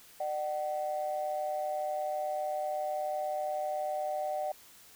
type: tone pair together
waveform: sine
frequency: 600 / 756 Hz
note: D5 / F#5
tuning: +37 / +37 cents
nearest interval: major third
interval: 400 cents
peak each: -33 / -33 dBFS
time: 0.2-4.52 s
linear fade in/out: 5 ms
effects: tanh soft clip ceiling -24 dBFS + white hiss -56 dBFS RMS until 4.95 s